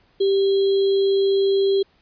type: tone with sample-and-hold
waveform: sine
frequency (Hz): 392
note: G4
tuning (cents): 0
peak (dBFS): -15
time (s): 0.2-1.83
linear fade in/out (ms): 10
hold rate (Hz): 3675
effects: pink hiss -60 dBFS RMS until 2.01 s + resampled to 11025 Hz